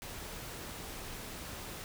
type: noise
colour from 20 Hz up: pink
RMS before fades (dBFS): -44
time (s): 0.02-1.84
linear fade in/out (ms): 0
effects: none